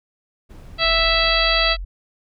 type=noise; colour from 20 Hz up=brown; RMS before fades=-39 dBFS; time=0.49-1.31 s; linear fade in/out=20 ms
type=harmonic tone; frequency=659 Hz; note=E5; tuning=1 cent flat; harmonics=1 / 2 / 3 / 4 / 5 / 6 / 7; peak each=-23 / -23 / -23 / -23 / -23 / -23 / -23 dBFS; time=0.78-1.77 s; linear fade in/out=50 ms
type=tone; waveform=sine; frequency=44.73 Hz; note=F1; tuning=42 cents sharp; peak=-26 dBFS; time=0.84-1.85 s; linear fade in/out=10 ms
effects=none